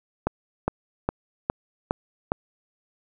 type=click train; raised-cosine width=1 ms; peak=-8 dBFS; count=6; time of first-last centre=0.27-2.319 s; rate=2.44 Hz; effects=none